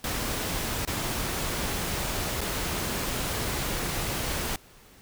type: noise with dropouts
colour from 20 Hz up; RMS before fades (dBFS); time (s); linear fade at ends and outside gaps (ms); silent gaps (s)
pink; -30; 0.04-4.56; 2; 0.851-0.874 / 2.408-2.413
effects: pink hiss -54 dBFS RMS until 5.01 s